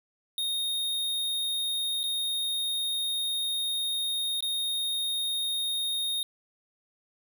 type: tone with dropouts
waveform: square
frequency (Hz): 3706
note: A#7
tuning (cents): -11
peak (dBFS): -28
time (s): 0.38-6.23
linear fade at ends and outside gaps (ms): 1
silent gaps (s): 2.032-2.038 / 4.406-4.425
effects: none